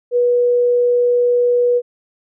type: tone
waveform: sine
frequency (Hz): 486.6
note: B4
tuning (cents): -26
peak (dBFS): -11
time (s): 0.11-1.82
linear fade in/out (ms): 50
effects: none